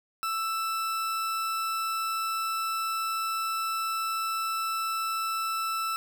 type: tone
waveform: 40% pulse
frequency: 1323 Hz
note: E6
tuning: 6 cents sharp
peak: -27 dBFS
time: 0.23-5.96 s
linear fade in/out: 0 ms
effects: 9-bit